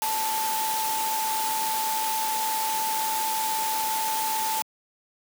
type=tone in noise; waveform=sine; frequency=880 Hz; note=A5; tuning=in tune; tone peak=-26 dBFS; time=0.02-4.62 s; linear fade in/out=0 ms; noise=white; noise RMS=-30 dBFS; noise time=0.02-4.62 s; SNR=+1 dB; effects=high-pass 200 Hz 12 dB/octave